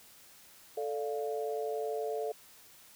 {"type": "chord", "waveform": "sine", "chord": "D minor", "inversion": "second", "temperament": "equal", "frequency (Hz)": [440, 587.3, 698.5], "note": ["A4", "D5", "F5"], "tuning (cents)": [0, 0, 0], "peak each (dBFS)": [-34, -39, -39], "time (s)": [0.77, 2.32], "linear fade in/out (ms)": 5, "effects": ["white hiss -57 dBFS RMS until 2.95 s"]}